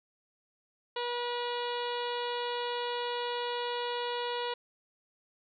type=harmonic tone with a mistuned harmonic; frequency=483.2 Hz; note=B4; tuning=38 cents flat; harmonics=1 / 2 / 3 / 4 / 5 / 6 / 7 / 8 / 9; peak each=-35 / -36 / -44 / -45 / -48 / -42 / -45 / -46 / -49 dBFS; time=0.96-4.54 s; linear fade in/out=5 ms; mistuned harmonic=7; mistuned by=+27 cents; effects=none